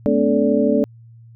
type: tone cluster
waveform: sine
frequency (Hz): 214.6 / 247.6 / 286.7 / 436.9 / 579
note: A3 / B3 / D4 / A4 / D5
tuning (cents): -43 / +5 / -42 / -12 / -25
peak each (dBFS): -20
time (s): 0.06-0.84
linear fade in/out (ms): 0
effects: added 115 Hz sine -41 dBFS peak until 1.35 s